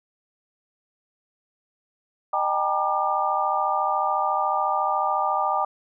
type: tone cluster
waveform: sine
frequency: 613 / 781 / 855 / 949 / 1196 Hz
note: D#5 / G5 / A5 / A#5 / D6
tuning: -26 / -7 / -50 / +31 / +31 cents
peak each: -30 / -25 / -30 / -28 / -25 dBFS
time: 2.33-5.65 s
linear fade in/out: 5 ms
effects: none